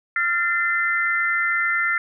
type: tone cluster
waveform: sine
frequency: 1387 / 1789 / 2060 Hz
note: F6 / A6 / C7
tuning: -12 / +28 / -28 cents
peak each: -23 dBFS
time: 0.16-1.98 s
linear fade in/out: 2 ms
effects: none